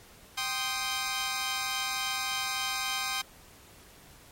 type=chord; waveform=10% pulse; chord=C minor; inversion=second; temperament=equal; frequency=784 / 1046.5 / 1244.5 Hz; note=G5 / C6 / Eb6; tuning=0 / 0 / 0 cents; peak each=-26 dBFS; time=0.37-3.22 s; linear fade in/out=10 ms; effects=pink hiss -54 dBFS RMS until 4.31 s + MP3 64 kbps